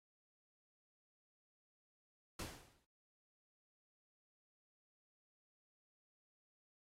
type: noise with exponential decay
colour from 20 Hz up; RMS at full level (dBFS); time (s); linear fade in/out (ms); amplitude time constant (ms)
pink; -43; 2.39-2.85; 5; 100
effects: low-pass 12000 Hz 12 dB/octave + AAC 48 kbps